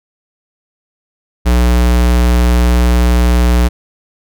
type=tone; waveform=square; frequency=60.4 Hz; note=B1; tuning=38 cents flat; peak=-8 dBFS; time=1.45-3.69 s; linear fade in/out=20 ms; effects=none